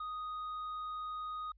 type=tone with tanh clipping; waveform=triangle; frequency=1244.5 Hz; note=D#6; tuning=in tune; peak=-39 dBFS; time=0-1.52 s; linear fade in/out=5 ms; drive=8 dB; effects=added 50 Hz sine -61 dBFS peak until 1.57 s + resampled to 11025 Hz